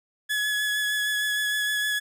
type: tone with vibrato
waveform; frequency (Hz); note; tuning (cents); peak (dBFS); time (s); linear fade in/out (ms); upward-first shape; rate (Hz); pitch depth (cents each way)
30% pulse; 1696; G#6; +36; -21; 0.29-2; 20; sine; 6.5; 16
effects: none